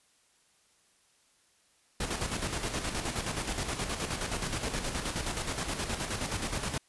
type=noise with tremolo; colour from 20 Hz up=pink; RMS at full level=-32 dBFS; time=2-6.78 s; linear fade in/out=5 ms; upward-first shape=square; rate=9.5 Hz; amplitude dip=50%; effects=white hiss -67 dBFS RMS until 6.88 s + resampled to 24000 Hz